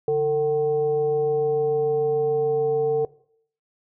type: tone with frequency modulation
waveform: sine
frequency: 450.1 Hz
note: A4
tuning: 39 cents sharp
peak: -18 dBFS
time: 0.08-3.05 s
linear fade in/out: 2 ms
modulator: 309 Hz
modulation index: 0.39
effects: noise-tail reverb RT60 0.6 s tail -20 dB re dry